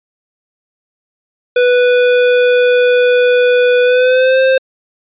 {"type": "tone with pitch glide", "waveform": "square", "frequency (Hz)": [493.4, 525.8], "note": ["B4", "C5"], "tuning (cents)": [-2, 8], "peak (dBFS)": -8, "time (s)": [1.56, 4.58], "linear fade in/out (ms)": 5, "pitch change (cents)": 110, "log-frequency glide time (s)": [3.83, 4.4], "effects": ["resampled to 8000 Hz"]}